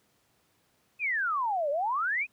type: exponential two-way sweep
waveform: sine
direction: down then up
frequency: 2587 to 552 to 2587 Hz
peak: -26 dBFS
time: 0.99-2.27 s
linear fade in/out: 50 ms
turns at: 1.7 s
effects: pink hiss -69 dBFS RMS until 2.32 s + high-pass 100 Hz 12 dB/octave